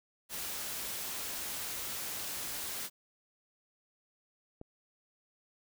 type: noise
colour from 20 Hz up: white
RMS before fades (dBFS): -39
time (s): 0.29-2.9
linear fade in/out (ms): 50
type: click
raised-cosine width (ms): 2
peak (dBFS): -32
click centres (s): 4.614
effects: none